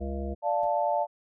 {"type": "harmonic tone", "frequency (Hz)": 68.3, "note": "C#2", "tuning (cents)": -25, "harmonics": [1, 3, 5, 7, 9, 10], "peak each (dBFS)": [-32, -37, -39, -40, -42, -42], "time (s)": [0, 0.35], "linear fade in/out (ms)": 20}
{"type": "chord", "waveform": "sine", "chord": "D minor", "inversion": "none", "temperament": "equal", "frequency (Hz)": [587.3, 698.5, 880], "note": ["D5", "F5", "A5"], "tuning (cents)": [0, 0, 0], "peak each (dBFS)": -28, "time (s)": [0.42, 1.07], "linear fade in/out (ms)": 50}
{"type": "noise with exponential decay", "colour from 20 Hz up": "brown", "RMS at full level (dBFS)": -43, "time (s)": [0.63, 0.71], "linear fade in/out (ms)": 1, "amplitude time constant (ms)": 17}
{"effects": []}